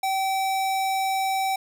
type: tone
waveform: square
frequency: 770 Hz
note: G5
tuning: 31 cents flat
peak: -23 dBFS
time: 0.03-1.56 s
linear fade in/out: 5 ms
effects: none